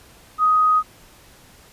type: tone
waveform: sine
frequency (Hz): 1252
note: D#6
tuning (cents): +10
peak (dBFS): -13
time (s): 0.38-0.83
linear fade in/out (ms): 50
effects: pink hiss -49 dBFS RMS until 1.72 s + resampled to 32000 Hz